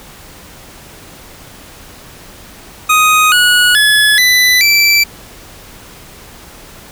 25% pulse tone with pitch steps, 1249 / 1459.8 / 1706.2 / 1994.1 / 2331 Hz, D#6 / F#6 / G#6 / B6 / D7, +6 / -24 / +46 / +16 / -14 cents, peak -3 dBFS, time 2.89-5.04 s, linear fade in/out 10 ms, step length 430 ms, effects pink hiss -36 dBFS RMS until 6.91 s

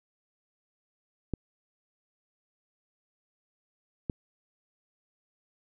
clicks, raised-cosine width 3 ms, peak -17 dBFS, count 2, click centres 1.337 / 4.098 s, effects none

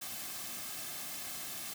white noise with comb filter, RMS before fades -42 dBFS, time 0.01-1.74 s, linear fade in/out 10 ms, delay 2.1 ms, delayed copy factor -0.55, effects none

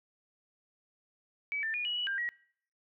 sine tone with pitch steps, 2287 / 1784 / 2443 / 2918 / 2941 / 1594 / 1911 Hz, D7 / A6 / D#7 / F#7 / F#7 / G6 / A#6, -47 / +23 / -32 / -25 / -11 / +28 / +43 cents, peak -31 dBFS, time 1.52-2.29 s, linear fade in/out 0 ms, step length 110 ms, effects noise-tail reverb RT60 0.6 s tail -23 dB re dry

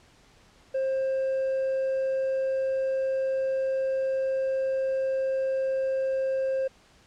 sine tone with hard clipping, 531 Hz, C5, 25 cents sharp, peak -25 dBFS, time 0.74-6.68 s, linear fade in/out 10 ms, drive 2 dB, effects pink hiss -58 dBFS RMS until 7.06 s + low-pass 7000 Hz 12 dB/octave

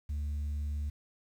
sine tone, 73.42 Hz, D2, in tune, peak -29 dBFS, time 0.09-0.9 s, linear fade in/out 10 ms, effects tanh soft clip ceiling -31 dBFS + 10-bit

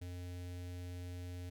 square tone with notch filter, 89.1 Hz, F2, 35 cents sharp, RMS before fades -45 dBFS, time 0.01-1.5 s, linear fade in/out 10 ms, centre 1100 Hz, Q 1, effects none

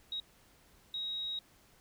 sine tone bursts at uneven times, 3800 Hz, A#7, 33 cents sharp, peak -35 dBFS, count 2, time 0.12-0.2 / 0.94-1.39 s, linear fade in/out 2 ms, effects pink hiss -64 dBFS RMS until 1.8 s

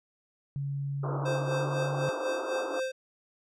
sine tone with pitch glide, 140 to 141.95 Hz, C#3 to C#3, +18 to +41 cents, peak -30 dBFS, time 0.56-2.09 s, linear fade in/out 0 ms, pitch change +23 cents, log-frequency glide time 1.48-1.61 s
pink band-pass noise, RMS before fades -36 dBFS, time 1.03-2.8 s, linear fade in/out 5 ms, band 280 to 1400 Hz, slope 96 dB/octave
square tone with tremolo, 522 Hz, C5, 4 cents flat, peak -29 dBFS, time 1.25-2.92 s, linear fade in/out 10 ms, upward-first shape sine, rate 4 Hz, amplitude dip 65%
effects low-pass 7000 Hz 12 dB/octave

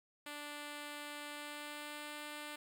5% pulse tone with pitch glide, 293.7 to 297.1 Hz, D4 to D4, 0 to +20 cents, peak -33 dBFS, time 0.26-2.56 s, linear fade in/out 5 ms, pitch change +20 cents, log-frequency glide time 1.3-2.17 s, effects none

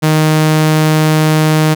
sawtooth tone, 155.56 Hz, D#3, in tune, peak -4 dBFS, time 0.02-1.75 s, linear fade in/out 20 ms, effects none

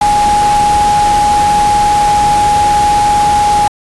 sine tone in noise, 830.6 Hz, G#5, in tune, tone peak -7 dBFS, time 0.01-3.68 s, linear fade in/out 5 ms, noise pink, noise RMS -19 dBFS, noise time 0.01-3.68 s, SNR +9 dB, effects resampled to 24000 Hz

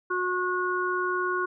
harmonic tone, 363.6 Hz, F#4, 30 cents flat, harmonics 1 / 3 / 4, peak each -29 / -29 / -29 dBFS, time 0.1-1.46 s, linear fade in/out 10 ms, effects none

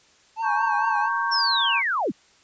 triangle tone with vibrato, 867 Hz, A5, 26 cents flat, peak -22 dBFS, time 0.36-1.1 s, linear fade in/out 50 ms, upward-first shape triangle, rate 4.4 Hz, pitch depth 100 cents each way
sine chord, G diminished, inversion first, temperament equal, 932.3 / 1108.7 / 1568 Hz, Bb5 / Db6 / G6, 0 / 0 / 0 cents, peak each -26 dBFS, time 0.42-1.83 s, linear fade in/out 50 ms
sine linear sweep, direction down, 5540 to 124.2 Hz, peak -21 dBFS, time 1.31-2.12 s, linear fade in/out 20 ms
effects white hiss -57 dBFS RMS until 2.43 s + resampled to 16000 Hz

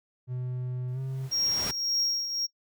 triangle tone with pitch glide, 125.8 to 132.82 Hz, B2 to C3, +32 to +26 cents, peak -28 dBFS, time 0.27-1.3 s, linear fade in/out 50 ms, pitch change +94 cents, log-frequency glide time 0.93-0.99 s
pink noise with exponential growth, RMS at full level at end -32 dBFS, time 0.88-1.71 s, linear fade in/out 2 ms, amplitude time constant 180 ms
triangle tone with tremolo, 5588 Hz, F8, in tune, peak -22 dBFS, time 1.31-2.47 s, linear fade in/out 20 ms, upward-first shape triangle, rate 1.8 Hz, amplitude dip 65%
effects noise-tail reverb RT60 0.1 s tail -23 dB re dry + high-pass 60 Hz 12 dB/octave

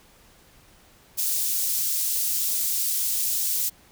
white high-pass noise, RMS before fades -25 dBFS, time 1.17-3.7 s, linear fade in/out 20 ms, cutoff 5600 Hz, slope 12 dB/octave, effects pink hiss -55 dBFS RMS until 3.91 s

